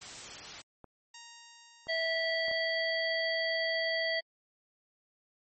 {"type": "noise", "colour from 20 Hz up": "white", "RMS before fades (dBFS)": -44, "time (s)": [0.01, 0.62], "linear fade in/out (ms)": 10}
{"type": "clicks", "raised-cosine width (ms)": 1, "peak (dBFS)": -35, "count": 4, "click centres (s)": [0.843, 1.87, 2.483, 2.514]}
{"type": "tone with exponential decay", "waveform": "5% pulse", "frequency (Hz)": 933, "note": "A#5", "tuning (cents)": 1, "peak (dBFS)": -34, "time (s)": [1.14, 4], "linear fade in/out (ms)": 5, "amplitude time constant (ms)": 620}
{"type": "harmonic tone", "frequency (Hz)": 654, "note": "E5", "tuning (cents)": -14, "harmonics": [1, 3, 5, 7], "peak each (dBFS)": [-33, -32, -39, -37], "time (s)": [1.88, 4.21], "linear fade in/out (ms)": 20}
{"effects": ["MP3 32 kbps"]}